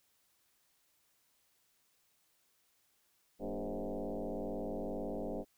sine tone with frequency modulation, 123.47 Hz, B2, in tune, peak -36 dBFS, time 3.39-5.45 s, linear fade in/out 50 ms, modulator 102 Hz, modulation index 5.5, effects white hiss -74 dBFS RMS until 5.57 s

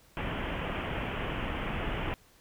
pink low-pass noise, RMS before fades -34 dBFS, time 0.17-2.14 s, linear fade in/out 0 ms, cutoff 3200 Hz, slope 96 dB/octave, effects pink hiss -61 dBFS RMS until 2.4 s

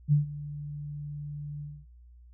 sine tone with ADSR envelope, 146.83 Hz, D3, in tune, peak -17 dBFS, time 0.08-1.86 s, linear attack 44 ms, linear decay 130 ms, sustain -18 dB, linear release 250 ms, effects added 60 Hz sine -50 dBFS peak until 2.33 s

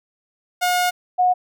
sawtooth / sine tone pair in turn, 719 / 727.8 Hz, F#5 / F#5, -50 / -29 cents, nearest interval unison, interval 21 cents, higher second, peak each -13 dBFS, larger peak neither, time 0.61-0.91 / 1.18-1.34 s, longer first, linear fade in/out 20 ms, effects none

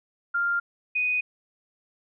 sine tone pair in turn, 1396.9 / 2489 Hz, F6 / D#7, 0 / 0 cents, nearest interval minor seventh, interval 1000 cents, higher second, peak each -22 dBFS, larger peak neither, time 0.34-0.6 / 0.95-1.21 s, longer neither, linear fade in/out 10 ms, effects none

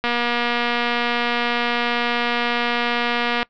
click train, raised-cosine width 0.3 ms, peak -5 dBFS, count 811, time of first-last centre 0.04-3.429 s, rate 239 Hz, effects noise-tail reverb RT60 0.1 s tail -22 dB re dry + low-pass 4000 Hz 12 dB/octave

